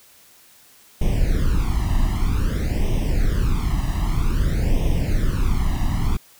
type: noise with flanger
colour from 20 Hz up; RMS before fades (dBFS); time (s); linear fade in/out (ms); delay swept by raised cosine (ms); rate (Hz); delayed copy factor
brown; -19; 1.01-6.17; 5; 0.34 to 1.04; 0.52; +0.95
effects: white hiss -51 dBFS RMS until 6.39 s